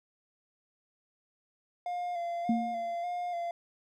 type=tone with vibrato; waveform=triangle; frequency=698.5 Hz; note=F5; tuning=in tune; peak=-30 dBFS; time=1.86-3.51 s; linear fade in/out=2 ms; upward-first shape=square; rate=1.7 Hz; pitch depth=27 cents each way
type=tone with exponential decay; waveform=sine; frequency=229 Hz; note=A#3; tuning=31 cents flat; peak=-22 dBFS; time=2.49-2.95 s; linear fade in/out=5 ms; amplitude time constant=98 ms
effects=none